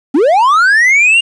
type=linear sweep; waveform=triangle; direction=up; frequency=245.6 to 2846 Hz; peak=-4 dBFS; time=0.14-1.21 s; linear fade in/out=10 ms; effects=resampled to 22050 Hz + 7-bit